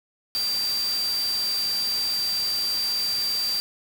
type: tone in noise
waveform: sine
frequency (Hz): 4699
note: D8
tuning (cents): 0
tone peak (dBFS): -23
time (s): 0.35-3.6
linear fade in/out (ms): 0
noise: white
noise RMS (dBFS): -34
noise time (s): 0.35-3.6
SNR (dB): +8
effects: none